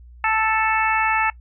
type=harmonic tone; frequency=440 Hz; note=A4; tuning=in tune; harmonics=2 / 3 / 4 / 5 / 6; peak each=-21 / -23 / -24 / -25 / -26 dBFS; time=0.24-1.3 s; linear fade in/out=2 ms; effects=noise-tail reverb RT60 0.1 s tail -21 dB re dry + added 60 Hz sine -41 dBFS peak until 1.4 s